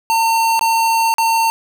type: tone with dropouts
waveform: square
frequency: 907 Hz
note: A#5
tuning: 48 cents flat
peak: -13 dBFS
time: 0.1-1.5 s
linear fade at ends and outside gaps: 0 ms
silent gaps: 0.593-0.611 / 1.14-1.183 s
effects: 9-bit